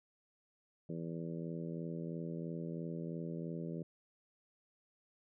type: harmonic tone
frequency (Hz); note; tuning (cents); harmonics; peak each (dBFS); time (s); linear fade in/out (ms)
83; E2; +12; 2 / 3 / 4 / 5 / 6 / 7; -41 / -47 / -47 / -49 / -51 / -53; 0.89-3.83; 5
effects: none